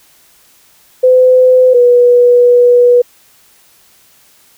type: tone pair in turn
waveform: sine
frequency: 509 / 487.5 Hz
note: C5 / B4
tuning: -48 / -23 cents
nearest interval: minor second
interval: 75 cents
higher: first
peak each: -3 dBFS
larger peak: neither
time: 1.03-1.74 / 1.74-3.02 s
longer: second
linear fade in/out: 10 ms
effects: white hiss -47 dBFS RMS until 4.57 s